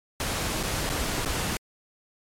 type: noise with dropouts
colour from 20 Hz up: pink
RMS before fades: -28 dBFS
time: 0.2-1.57 s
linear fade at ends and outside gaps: 1 ms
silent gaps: 0.63-0.634 / 0.893-0.899 / 1.25-1.258 s
effects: low-pass 12000 Hz 12 dB/octave + MP3 96 kbps